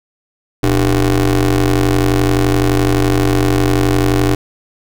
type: ring-modulated tone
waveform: 25% pulse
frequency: 91.5 Hz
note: F#2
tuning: 19 cents flat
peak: -4 dBFS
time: 0.63-4.35 s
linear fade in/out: 5 ms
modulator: 209 Hz
effects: none